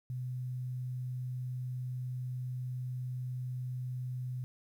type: tone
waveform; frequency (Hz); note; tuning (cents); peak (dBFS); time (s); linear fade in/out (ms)
sine; 126.4; B2; +41; -35; 0.1-4.44; 0
effects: 11-bit